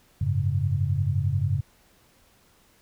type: chord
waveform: sine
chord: F# suspended second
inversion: none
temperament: equal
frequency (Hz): 92.5 / 103.83 / 138.59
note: F#2 / G#2 / C#3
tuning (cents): 0 / 0 / 0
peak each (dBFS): -26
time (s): 0.21-1.61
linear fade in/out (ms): 5
effects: pink hiss -60 dBFS RMS until 2.81 s